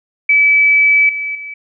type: tone with level steps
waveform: sine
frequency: 2298 Hz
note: D7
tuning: 38 cents flat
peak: -7 / -18 / -25 dBFS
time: 0.29-1.54 s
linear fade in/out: 5 ms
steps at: 1.09 / 1.35 s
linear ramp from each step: 2 ms
effects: none